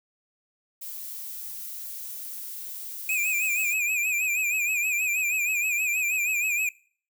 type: noise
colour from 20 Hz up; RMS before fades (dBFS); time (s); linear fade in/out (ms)
violet; -37; 0.81-3.74; 10
type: tone with vibrato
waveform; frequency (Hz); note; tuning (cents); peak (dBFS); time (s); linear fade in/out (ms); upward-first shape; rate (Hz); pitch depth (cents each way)
square; 2466; D#7; -16; -24; 3.09-6.69; 2; sine; 6.3; 83
effects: noise-tail reverb RT60 0.5 s tail -23 dB re dry